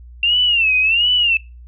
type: tone with vibrato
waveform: sine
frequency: 2732 Hz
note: F7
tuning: 39 cents flat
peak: -12 dBFS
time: 0.23-1.37 s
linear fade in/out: 2 ms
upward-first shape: sine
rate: 1.4 Hz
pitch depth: 150 cents each way
effects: noise-tail reverb RT60 0.3 s tail -24 dB re dry + added 60 Hz sine -36 dBFS peak until 1.67 s

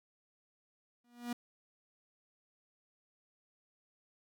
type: tone with exponential growth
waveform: 45% pulse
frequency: 240.6 Hz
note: B3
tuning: 45 cents flat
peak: -33 dBFS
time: 1.04-1.33 s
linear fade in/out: 5 ms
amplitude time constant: 61 ms
effects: none

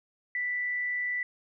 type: tone with amplitude modulation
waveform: sine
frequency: 1975.5 Hz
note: B6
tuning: in tune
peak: -27 dBFS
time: 0.35-1.23 s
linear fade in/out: 2 ms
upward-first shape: sine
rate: 140 Hz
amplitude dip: 25%
effects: none

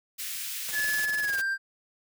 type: high-pass noise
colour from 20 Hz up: white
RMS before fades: -35 dBFS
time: 0.18-1.06 s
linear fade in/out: 20 ms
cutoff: 1700 Hz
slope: 24 dB/octave
type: noise with tremolo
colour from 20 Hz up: white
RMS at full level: -35 dBFS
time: 0.68-1.42 s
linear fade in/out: 5 ms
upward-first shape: sine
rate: 20 Hz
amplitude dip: 75%
type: tone with pitch glide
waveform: triangle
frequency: 1714 to 1580.8 Hz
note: A6 to G6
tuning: -46 to +14 cents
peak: -24 dBFS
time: 0.72-1.58 s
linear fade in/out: 50 ms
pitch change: -140 cents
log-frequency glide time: 1.21-1.39 s
effects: none

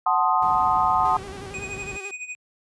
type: chord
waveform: sine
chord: F# diminished seventh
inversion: none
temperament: equal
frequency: 740 / 880 / 1046.5 / 1244.5 Hz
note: F#5 / A5 / C6 / Eb6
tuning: 0 / 0 / 0 / 0 cents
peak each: -23 dBFS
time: 0.06-1.17 s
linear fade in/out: 5 ms
type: noise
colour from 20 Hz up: brown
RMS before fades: -33 dBFS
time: 0.42-1.97 s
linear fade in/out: 2 ms
type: tone with vibrato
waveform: sawtooth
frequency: 392 Hz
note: G4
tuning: in tune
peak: -33 dBFS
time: 1.05-2.11 s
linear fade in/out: 2 ms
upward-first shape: square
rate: 11 Hz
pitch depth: 51 cents each way
type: tone with tremolo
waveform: square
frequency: 2489 Hz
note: D#7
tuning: in tune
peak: -30 dBFS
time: 1.54-2.35 s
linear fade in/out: 0 ms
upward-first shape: sine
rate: 12 Hz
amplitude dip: 75%
effects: high-pass 80 Hz 12 dB/octave + resampled to 24000 Hz

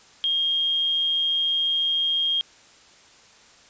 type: tone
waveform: sine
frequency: 3233 Hz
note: G#7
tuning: 47 cents flat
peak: -20 dBFS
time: 0.24-2.41 s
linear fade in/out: 0 ms
effects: white hiss -52 dBFS RMS until 3.69 s + resampled to 16000 Hz

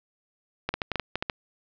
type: clicks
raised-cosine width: 0.3 ms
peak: -11 dBFS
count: 9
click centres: 0.69 / 0.74 / 0.818 / 0.917 / 0.957 / 0.997 / 1.156 / 1.225 / 1.298 s
effects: low-pass 5000 Hz 12 dB/octave

